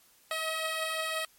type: beating tone pair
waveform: 10% pulse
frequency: 633 / 638.8 Hz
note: D#5 / D#5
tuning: +30 / +45 cents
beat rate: 5.8 Hz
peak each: -30 / -23 dBFS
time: 0.31-1.25 s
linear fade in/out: 2 ms
effects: white hiss -62 dBFS RMS until 1.38 s + MP3 64 kbps